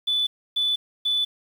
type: tone bursts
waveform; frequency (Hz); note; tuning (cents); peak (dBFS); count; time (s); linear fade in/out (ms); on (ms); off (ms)
sine; 3482; A7; -19; -19; 3; 0.07-1.25; 10; 200; 290
effects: tanh soft clip ceiling -15 dBFS + 8-bit